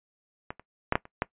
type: clicks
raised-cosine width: 0.5 ms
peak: -19 / -30 / -7 / -7 / -30 / -10 dBFS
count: 6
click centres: 0.505 / 0.596 / 0.924 / 0.955 / 1.054 / 1.221 s
effects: noise-tail reverb RT60 0.1 s tail -19 dB re dry + resampled to 8000 Hz